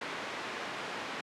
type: low-pass noise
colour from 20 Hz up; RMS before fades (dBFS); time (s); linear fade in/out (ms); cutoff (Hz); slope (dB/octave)
white; -39; 0.01-1.21; 5; 2100; 12
effects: high-pass 200 Hz 12 dB/octave + low-pass 9000 Hz 12 dB/octave